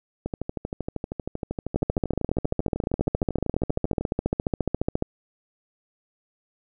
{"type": "two click trains", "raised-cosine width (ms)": 2, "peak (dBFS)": [-15, -9], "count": [49, 48], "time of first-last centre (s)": [[0.26, 4.01], [1.76, 5.024]], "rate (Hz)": [12.8, 14.4], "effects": []}